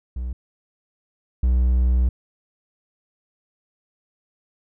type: tone pair in turn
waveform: triangle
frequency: 61.74 / 62.05 Hz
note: B1 / B1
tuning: 0 / +9 cents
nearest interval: unison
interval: 9 cents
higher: second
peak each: -23 / -13 dBFS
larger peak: second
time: 0.16-0.33 / 1.43-2.09 s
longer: second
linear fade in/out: 5 ms
effects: none